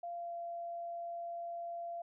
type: tone with pitch glide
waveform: sine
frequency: 691 to 685.4 Hz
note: F5 to F5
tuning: -19 to -33 cents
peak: -39 dBFS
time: 0.03-2.02 s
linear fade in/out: 5 ms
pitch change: -14 cents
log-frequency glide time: 0.13-0.34 s
effects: none